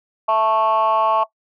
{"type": "chord", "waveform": "sine", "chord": "A major", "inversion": "second", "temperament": "just", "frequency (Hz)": [660, 880, 1100], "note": ["E5", "A5", "C#6"], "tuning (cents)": [2, 0, -14], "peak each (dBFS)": -17, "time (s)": [0.28, 1.24], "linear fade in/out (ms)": 10, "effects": ["noise-tail reverb RT60 0.1 s tail -17 dB re dry", "tanh soft clip ceiling -9 dBFS"]}